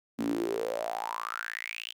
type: tone with high-pass filter sweep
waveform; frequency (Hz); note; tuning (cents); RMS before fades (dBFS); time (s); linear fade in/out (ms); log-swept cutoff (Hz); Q
sawtooth; 56.5; A1; +47; -34; 0.18-1.93; 20; 240 to 3200; 9.1
effects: none